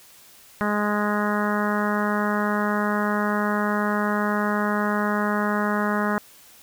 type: harmonic tone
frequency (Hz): 208.1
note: G#3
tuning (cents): +4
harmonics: 1 / 2 / 3 / 4 / 5 / 6 / 7 / 8 / 9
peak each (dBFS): -24 / -30 / -30 / -32 / -30 / -30 / -31 / -33 / -35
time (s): 0.61-6.18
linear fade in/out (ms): 0
effects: white hiss -50 dBFS RMS until 6.62 s